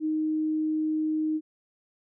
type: tone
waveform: sine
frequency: 311.1 Hz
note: D#4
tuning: in tune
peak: -24 dBFS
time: 0-1.41 s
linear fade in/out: 50 ms
effects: none